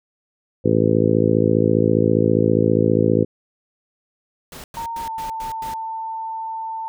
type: harmonic tone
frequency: 54.9 Hz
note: A1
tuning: 3 cents flat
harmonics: 2 / 3 / 4 / 5 / 6 / 7 / 8 / 9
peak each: -22 / -22 / -22 / -22 / -22 / -22 / -22 / -22 dBFS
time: 0.64-3.25 s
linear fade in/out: 20 ms
type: noise bursts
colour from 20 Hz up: pink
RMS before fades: -37 dBFS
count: 6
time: 4.52-5.74 s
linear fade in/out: 2 ms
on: 120 ms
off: 100 ms
type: tone with pitch glide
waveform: sine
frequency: 921 to 893.7 Hz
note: A#5 to A5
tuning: -21 to +27 cents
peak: -25 dBFS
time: 4.77-6.88 s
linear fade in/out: 0 ms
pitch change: -52 cents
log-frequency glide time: 5.02-5.11 s
effects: none